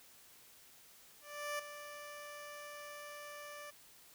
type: tone with ADSR envelope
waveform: 15% pulse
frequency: 587.3 Hz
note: D5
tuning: in tune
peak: -30 dBFS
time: 1.21-3.71 s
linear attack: 380 ms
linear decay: 7 ms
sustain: -11 dB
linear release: 14 ms
effects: white hiss -61 dBFS RMS until 4.14 s